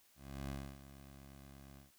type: tone with ADSR envelope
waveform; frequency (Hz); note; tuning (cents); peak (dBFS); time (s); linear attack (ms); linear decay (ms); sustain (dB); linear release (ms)
15% pulse; 68.5; C#2; -20; -34; 0.15-1.92; 340; 280; -14; 150
effects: white hiss -69 dBFS RMS until 1.98 s